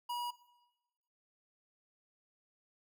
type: tone with notch filter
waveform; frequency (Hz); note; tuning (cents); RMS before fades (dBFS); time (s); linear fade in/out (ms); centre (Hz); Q
square; 965; B5; -40; -38; 0.09-0.31; 10; 7500; 1.9
effects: noise-tail reverb RT60 1.0 s tail -17 dB re dry